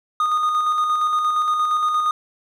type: tone with tremolo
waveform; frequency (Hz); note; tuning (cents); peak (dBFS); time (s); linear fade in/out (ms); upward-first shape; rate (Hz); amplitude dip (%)
triangle; 1232; D#6; -17; -14; 0.2-2.11; 2; square; 8.6; 30
effects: none